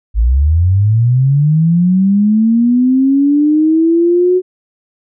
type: linear sweep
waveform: sine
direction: up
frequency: 50.9 to 370.3 Hz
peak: -7 dBFS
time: 0.14-4.42 s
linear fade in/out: 50 ms
effects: none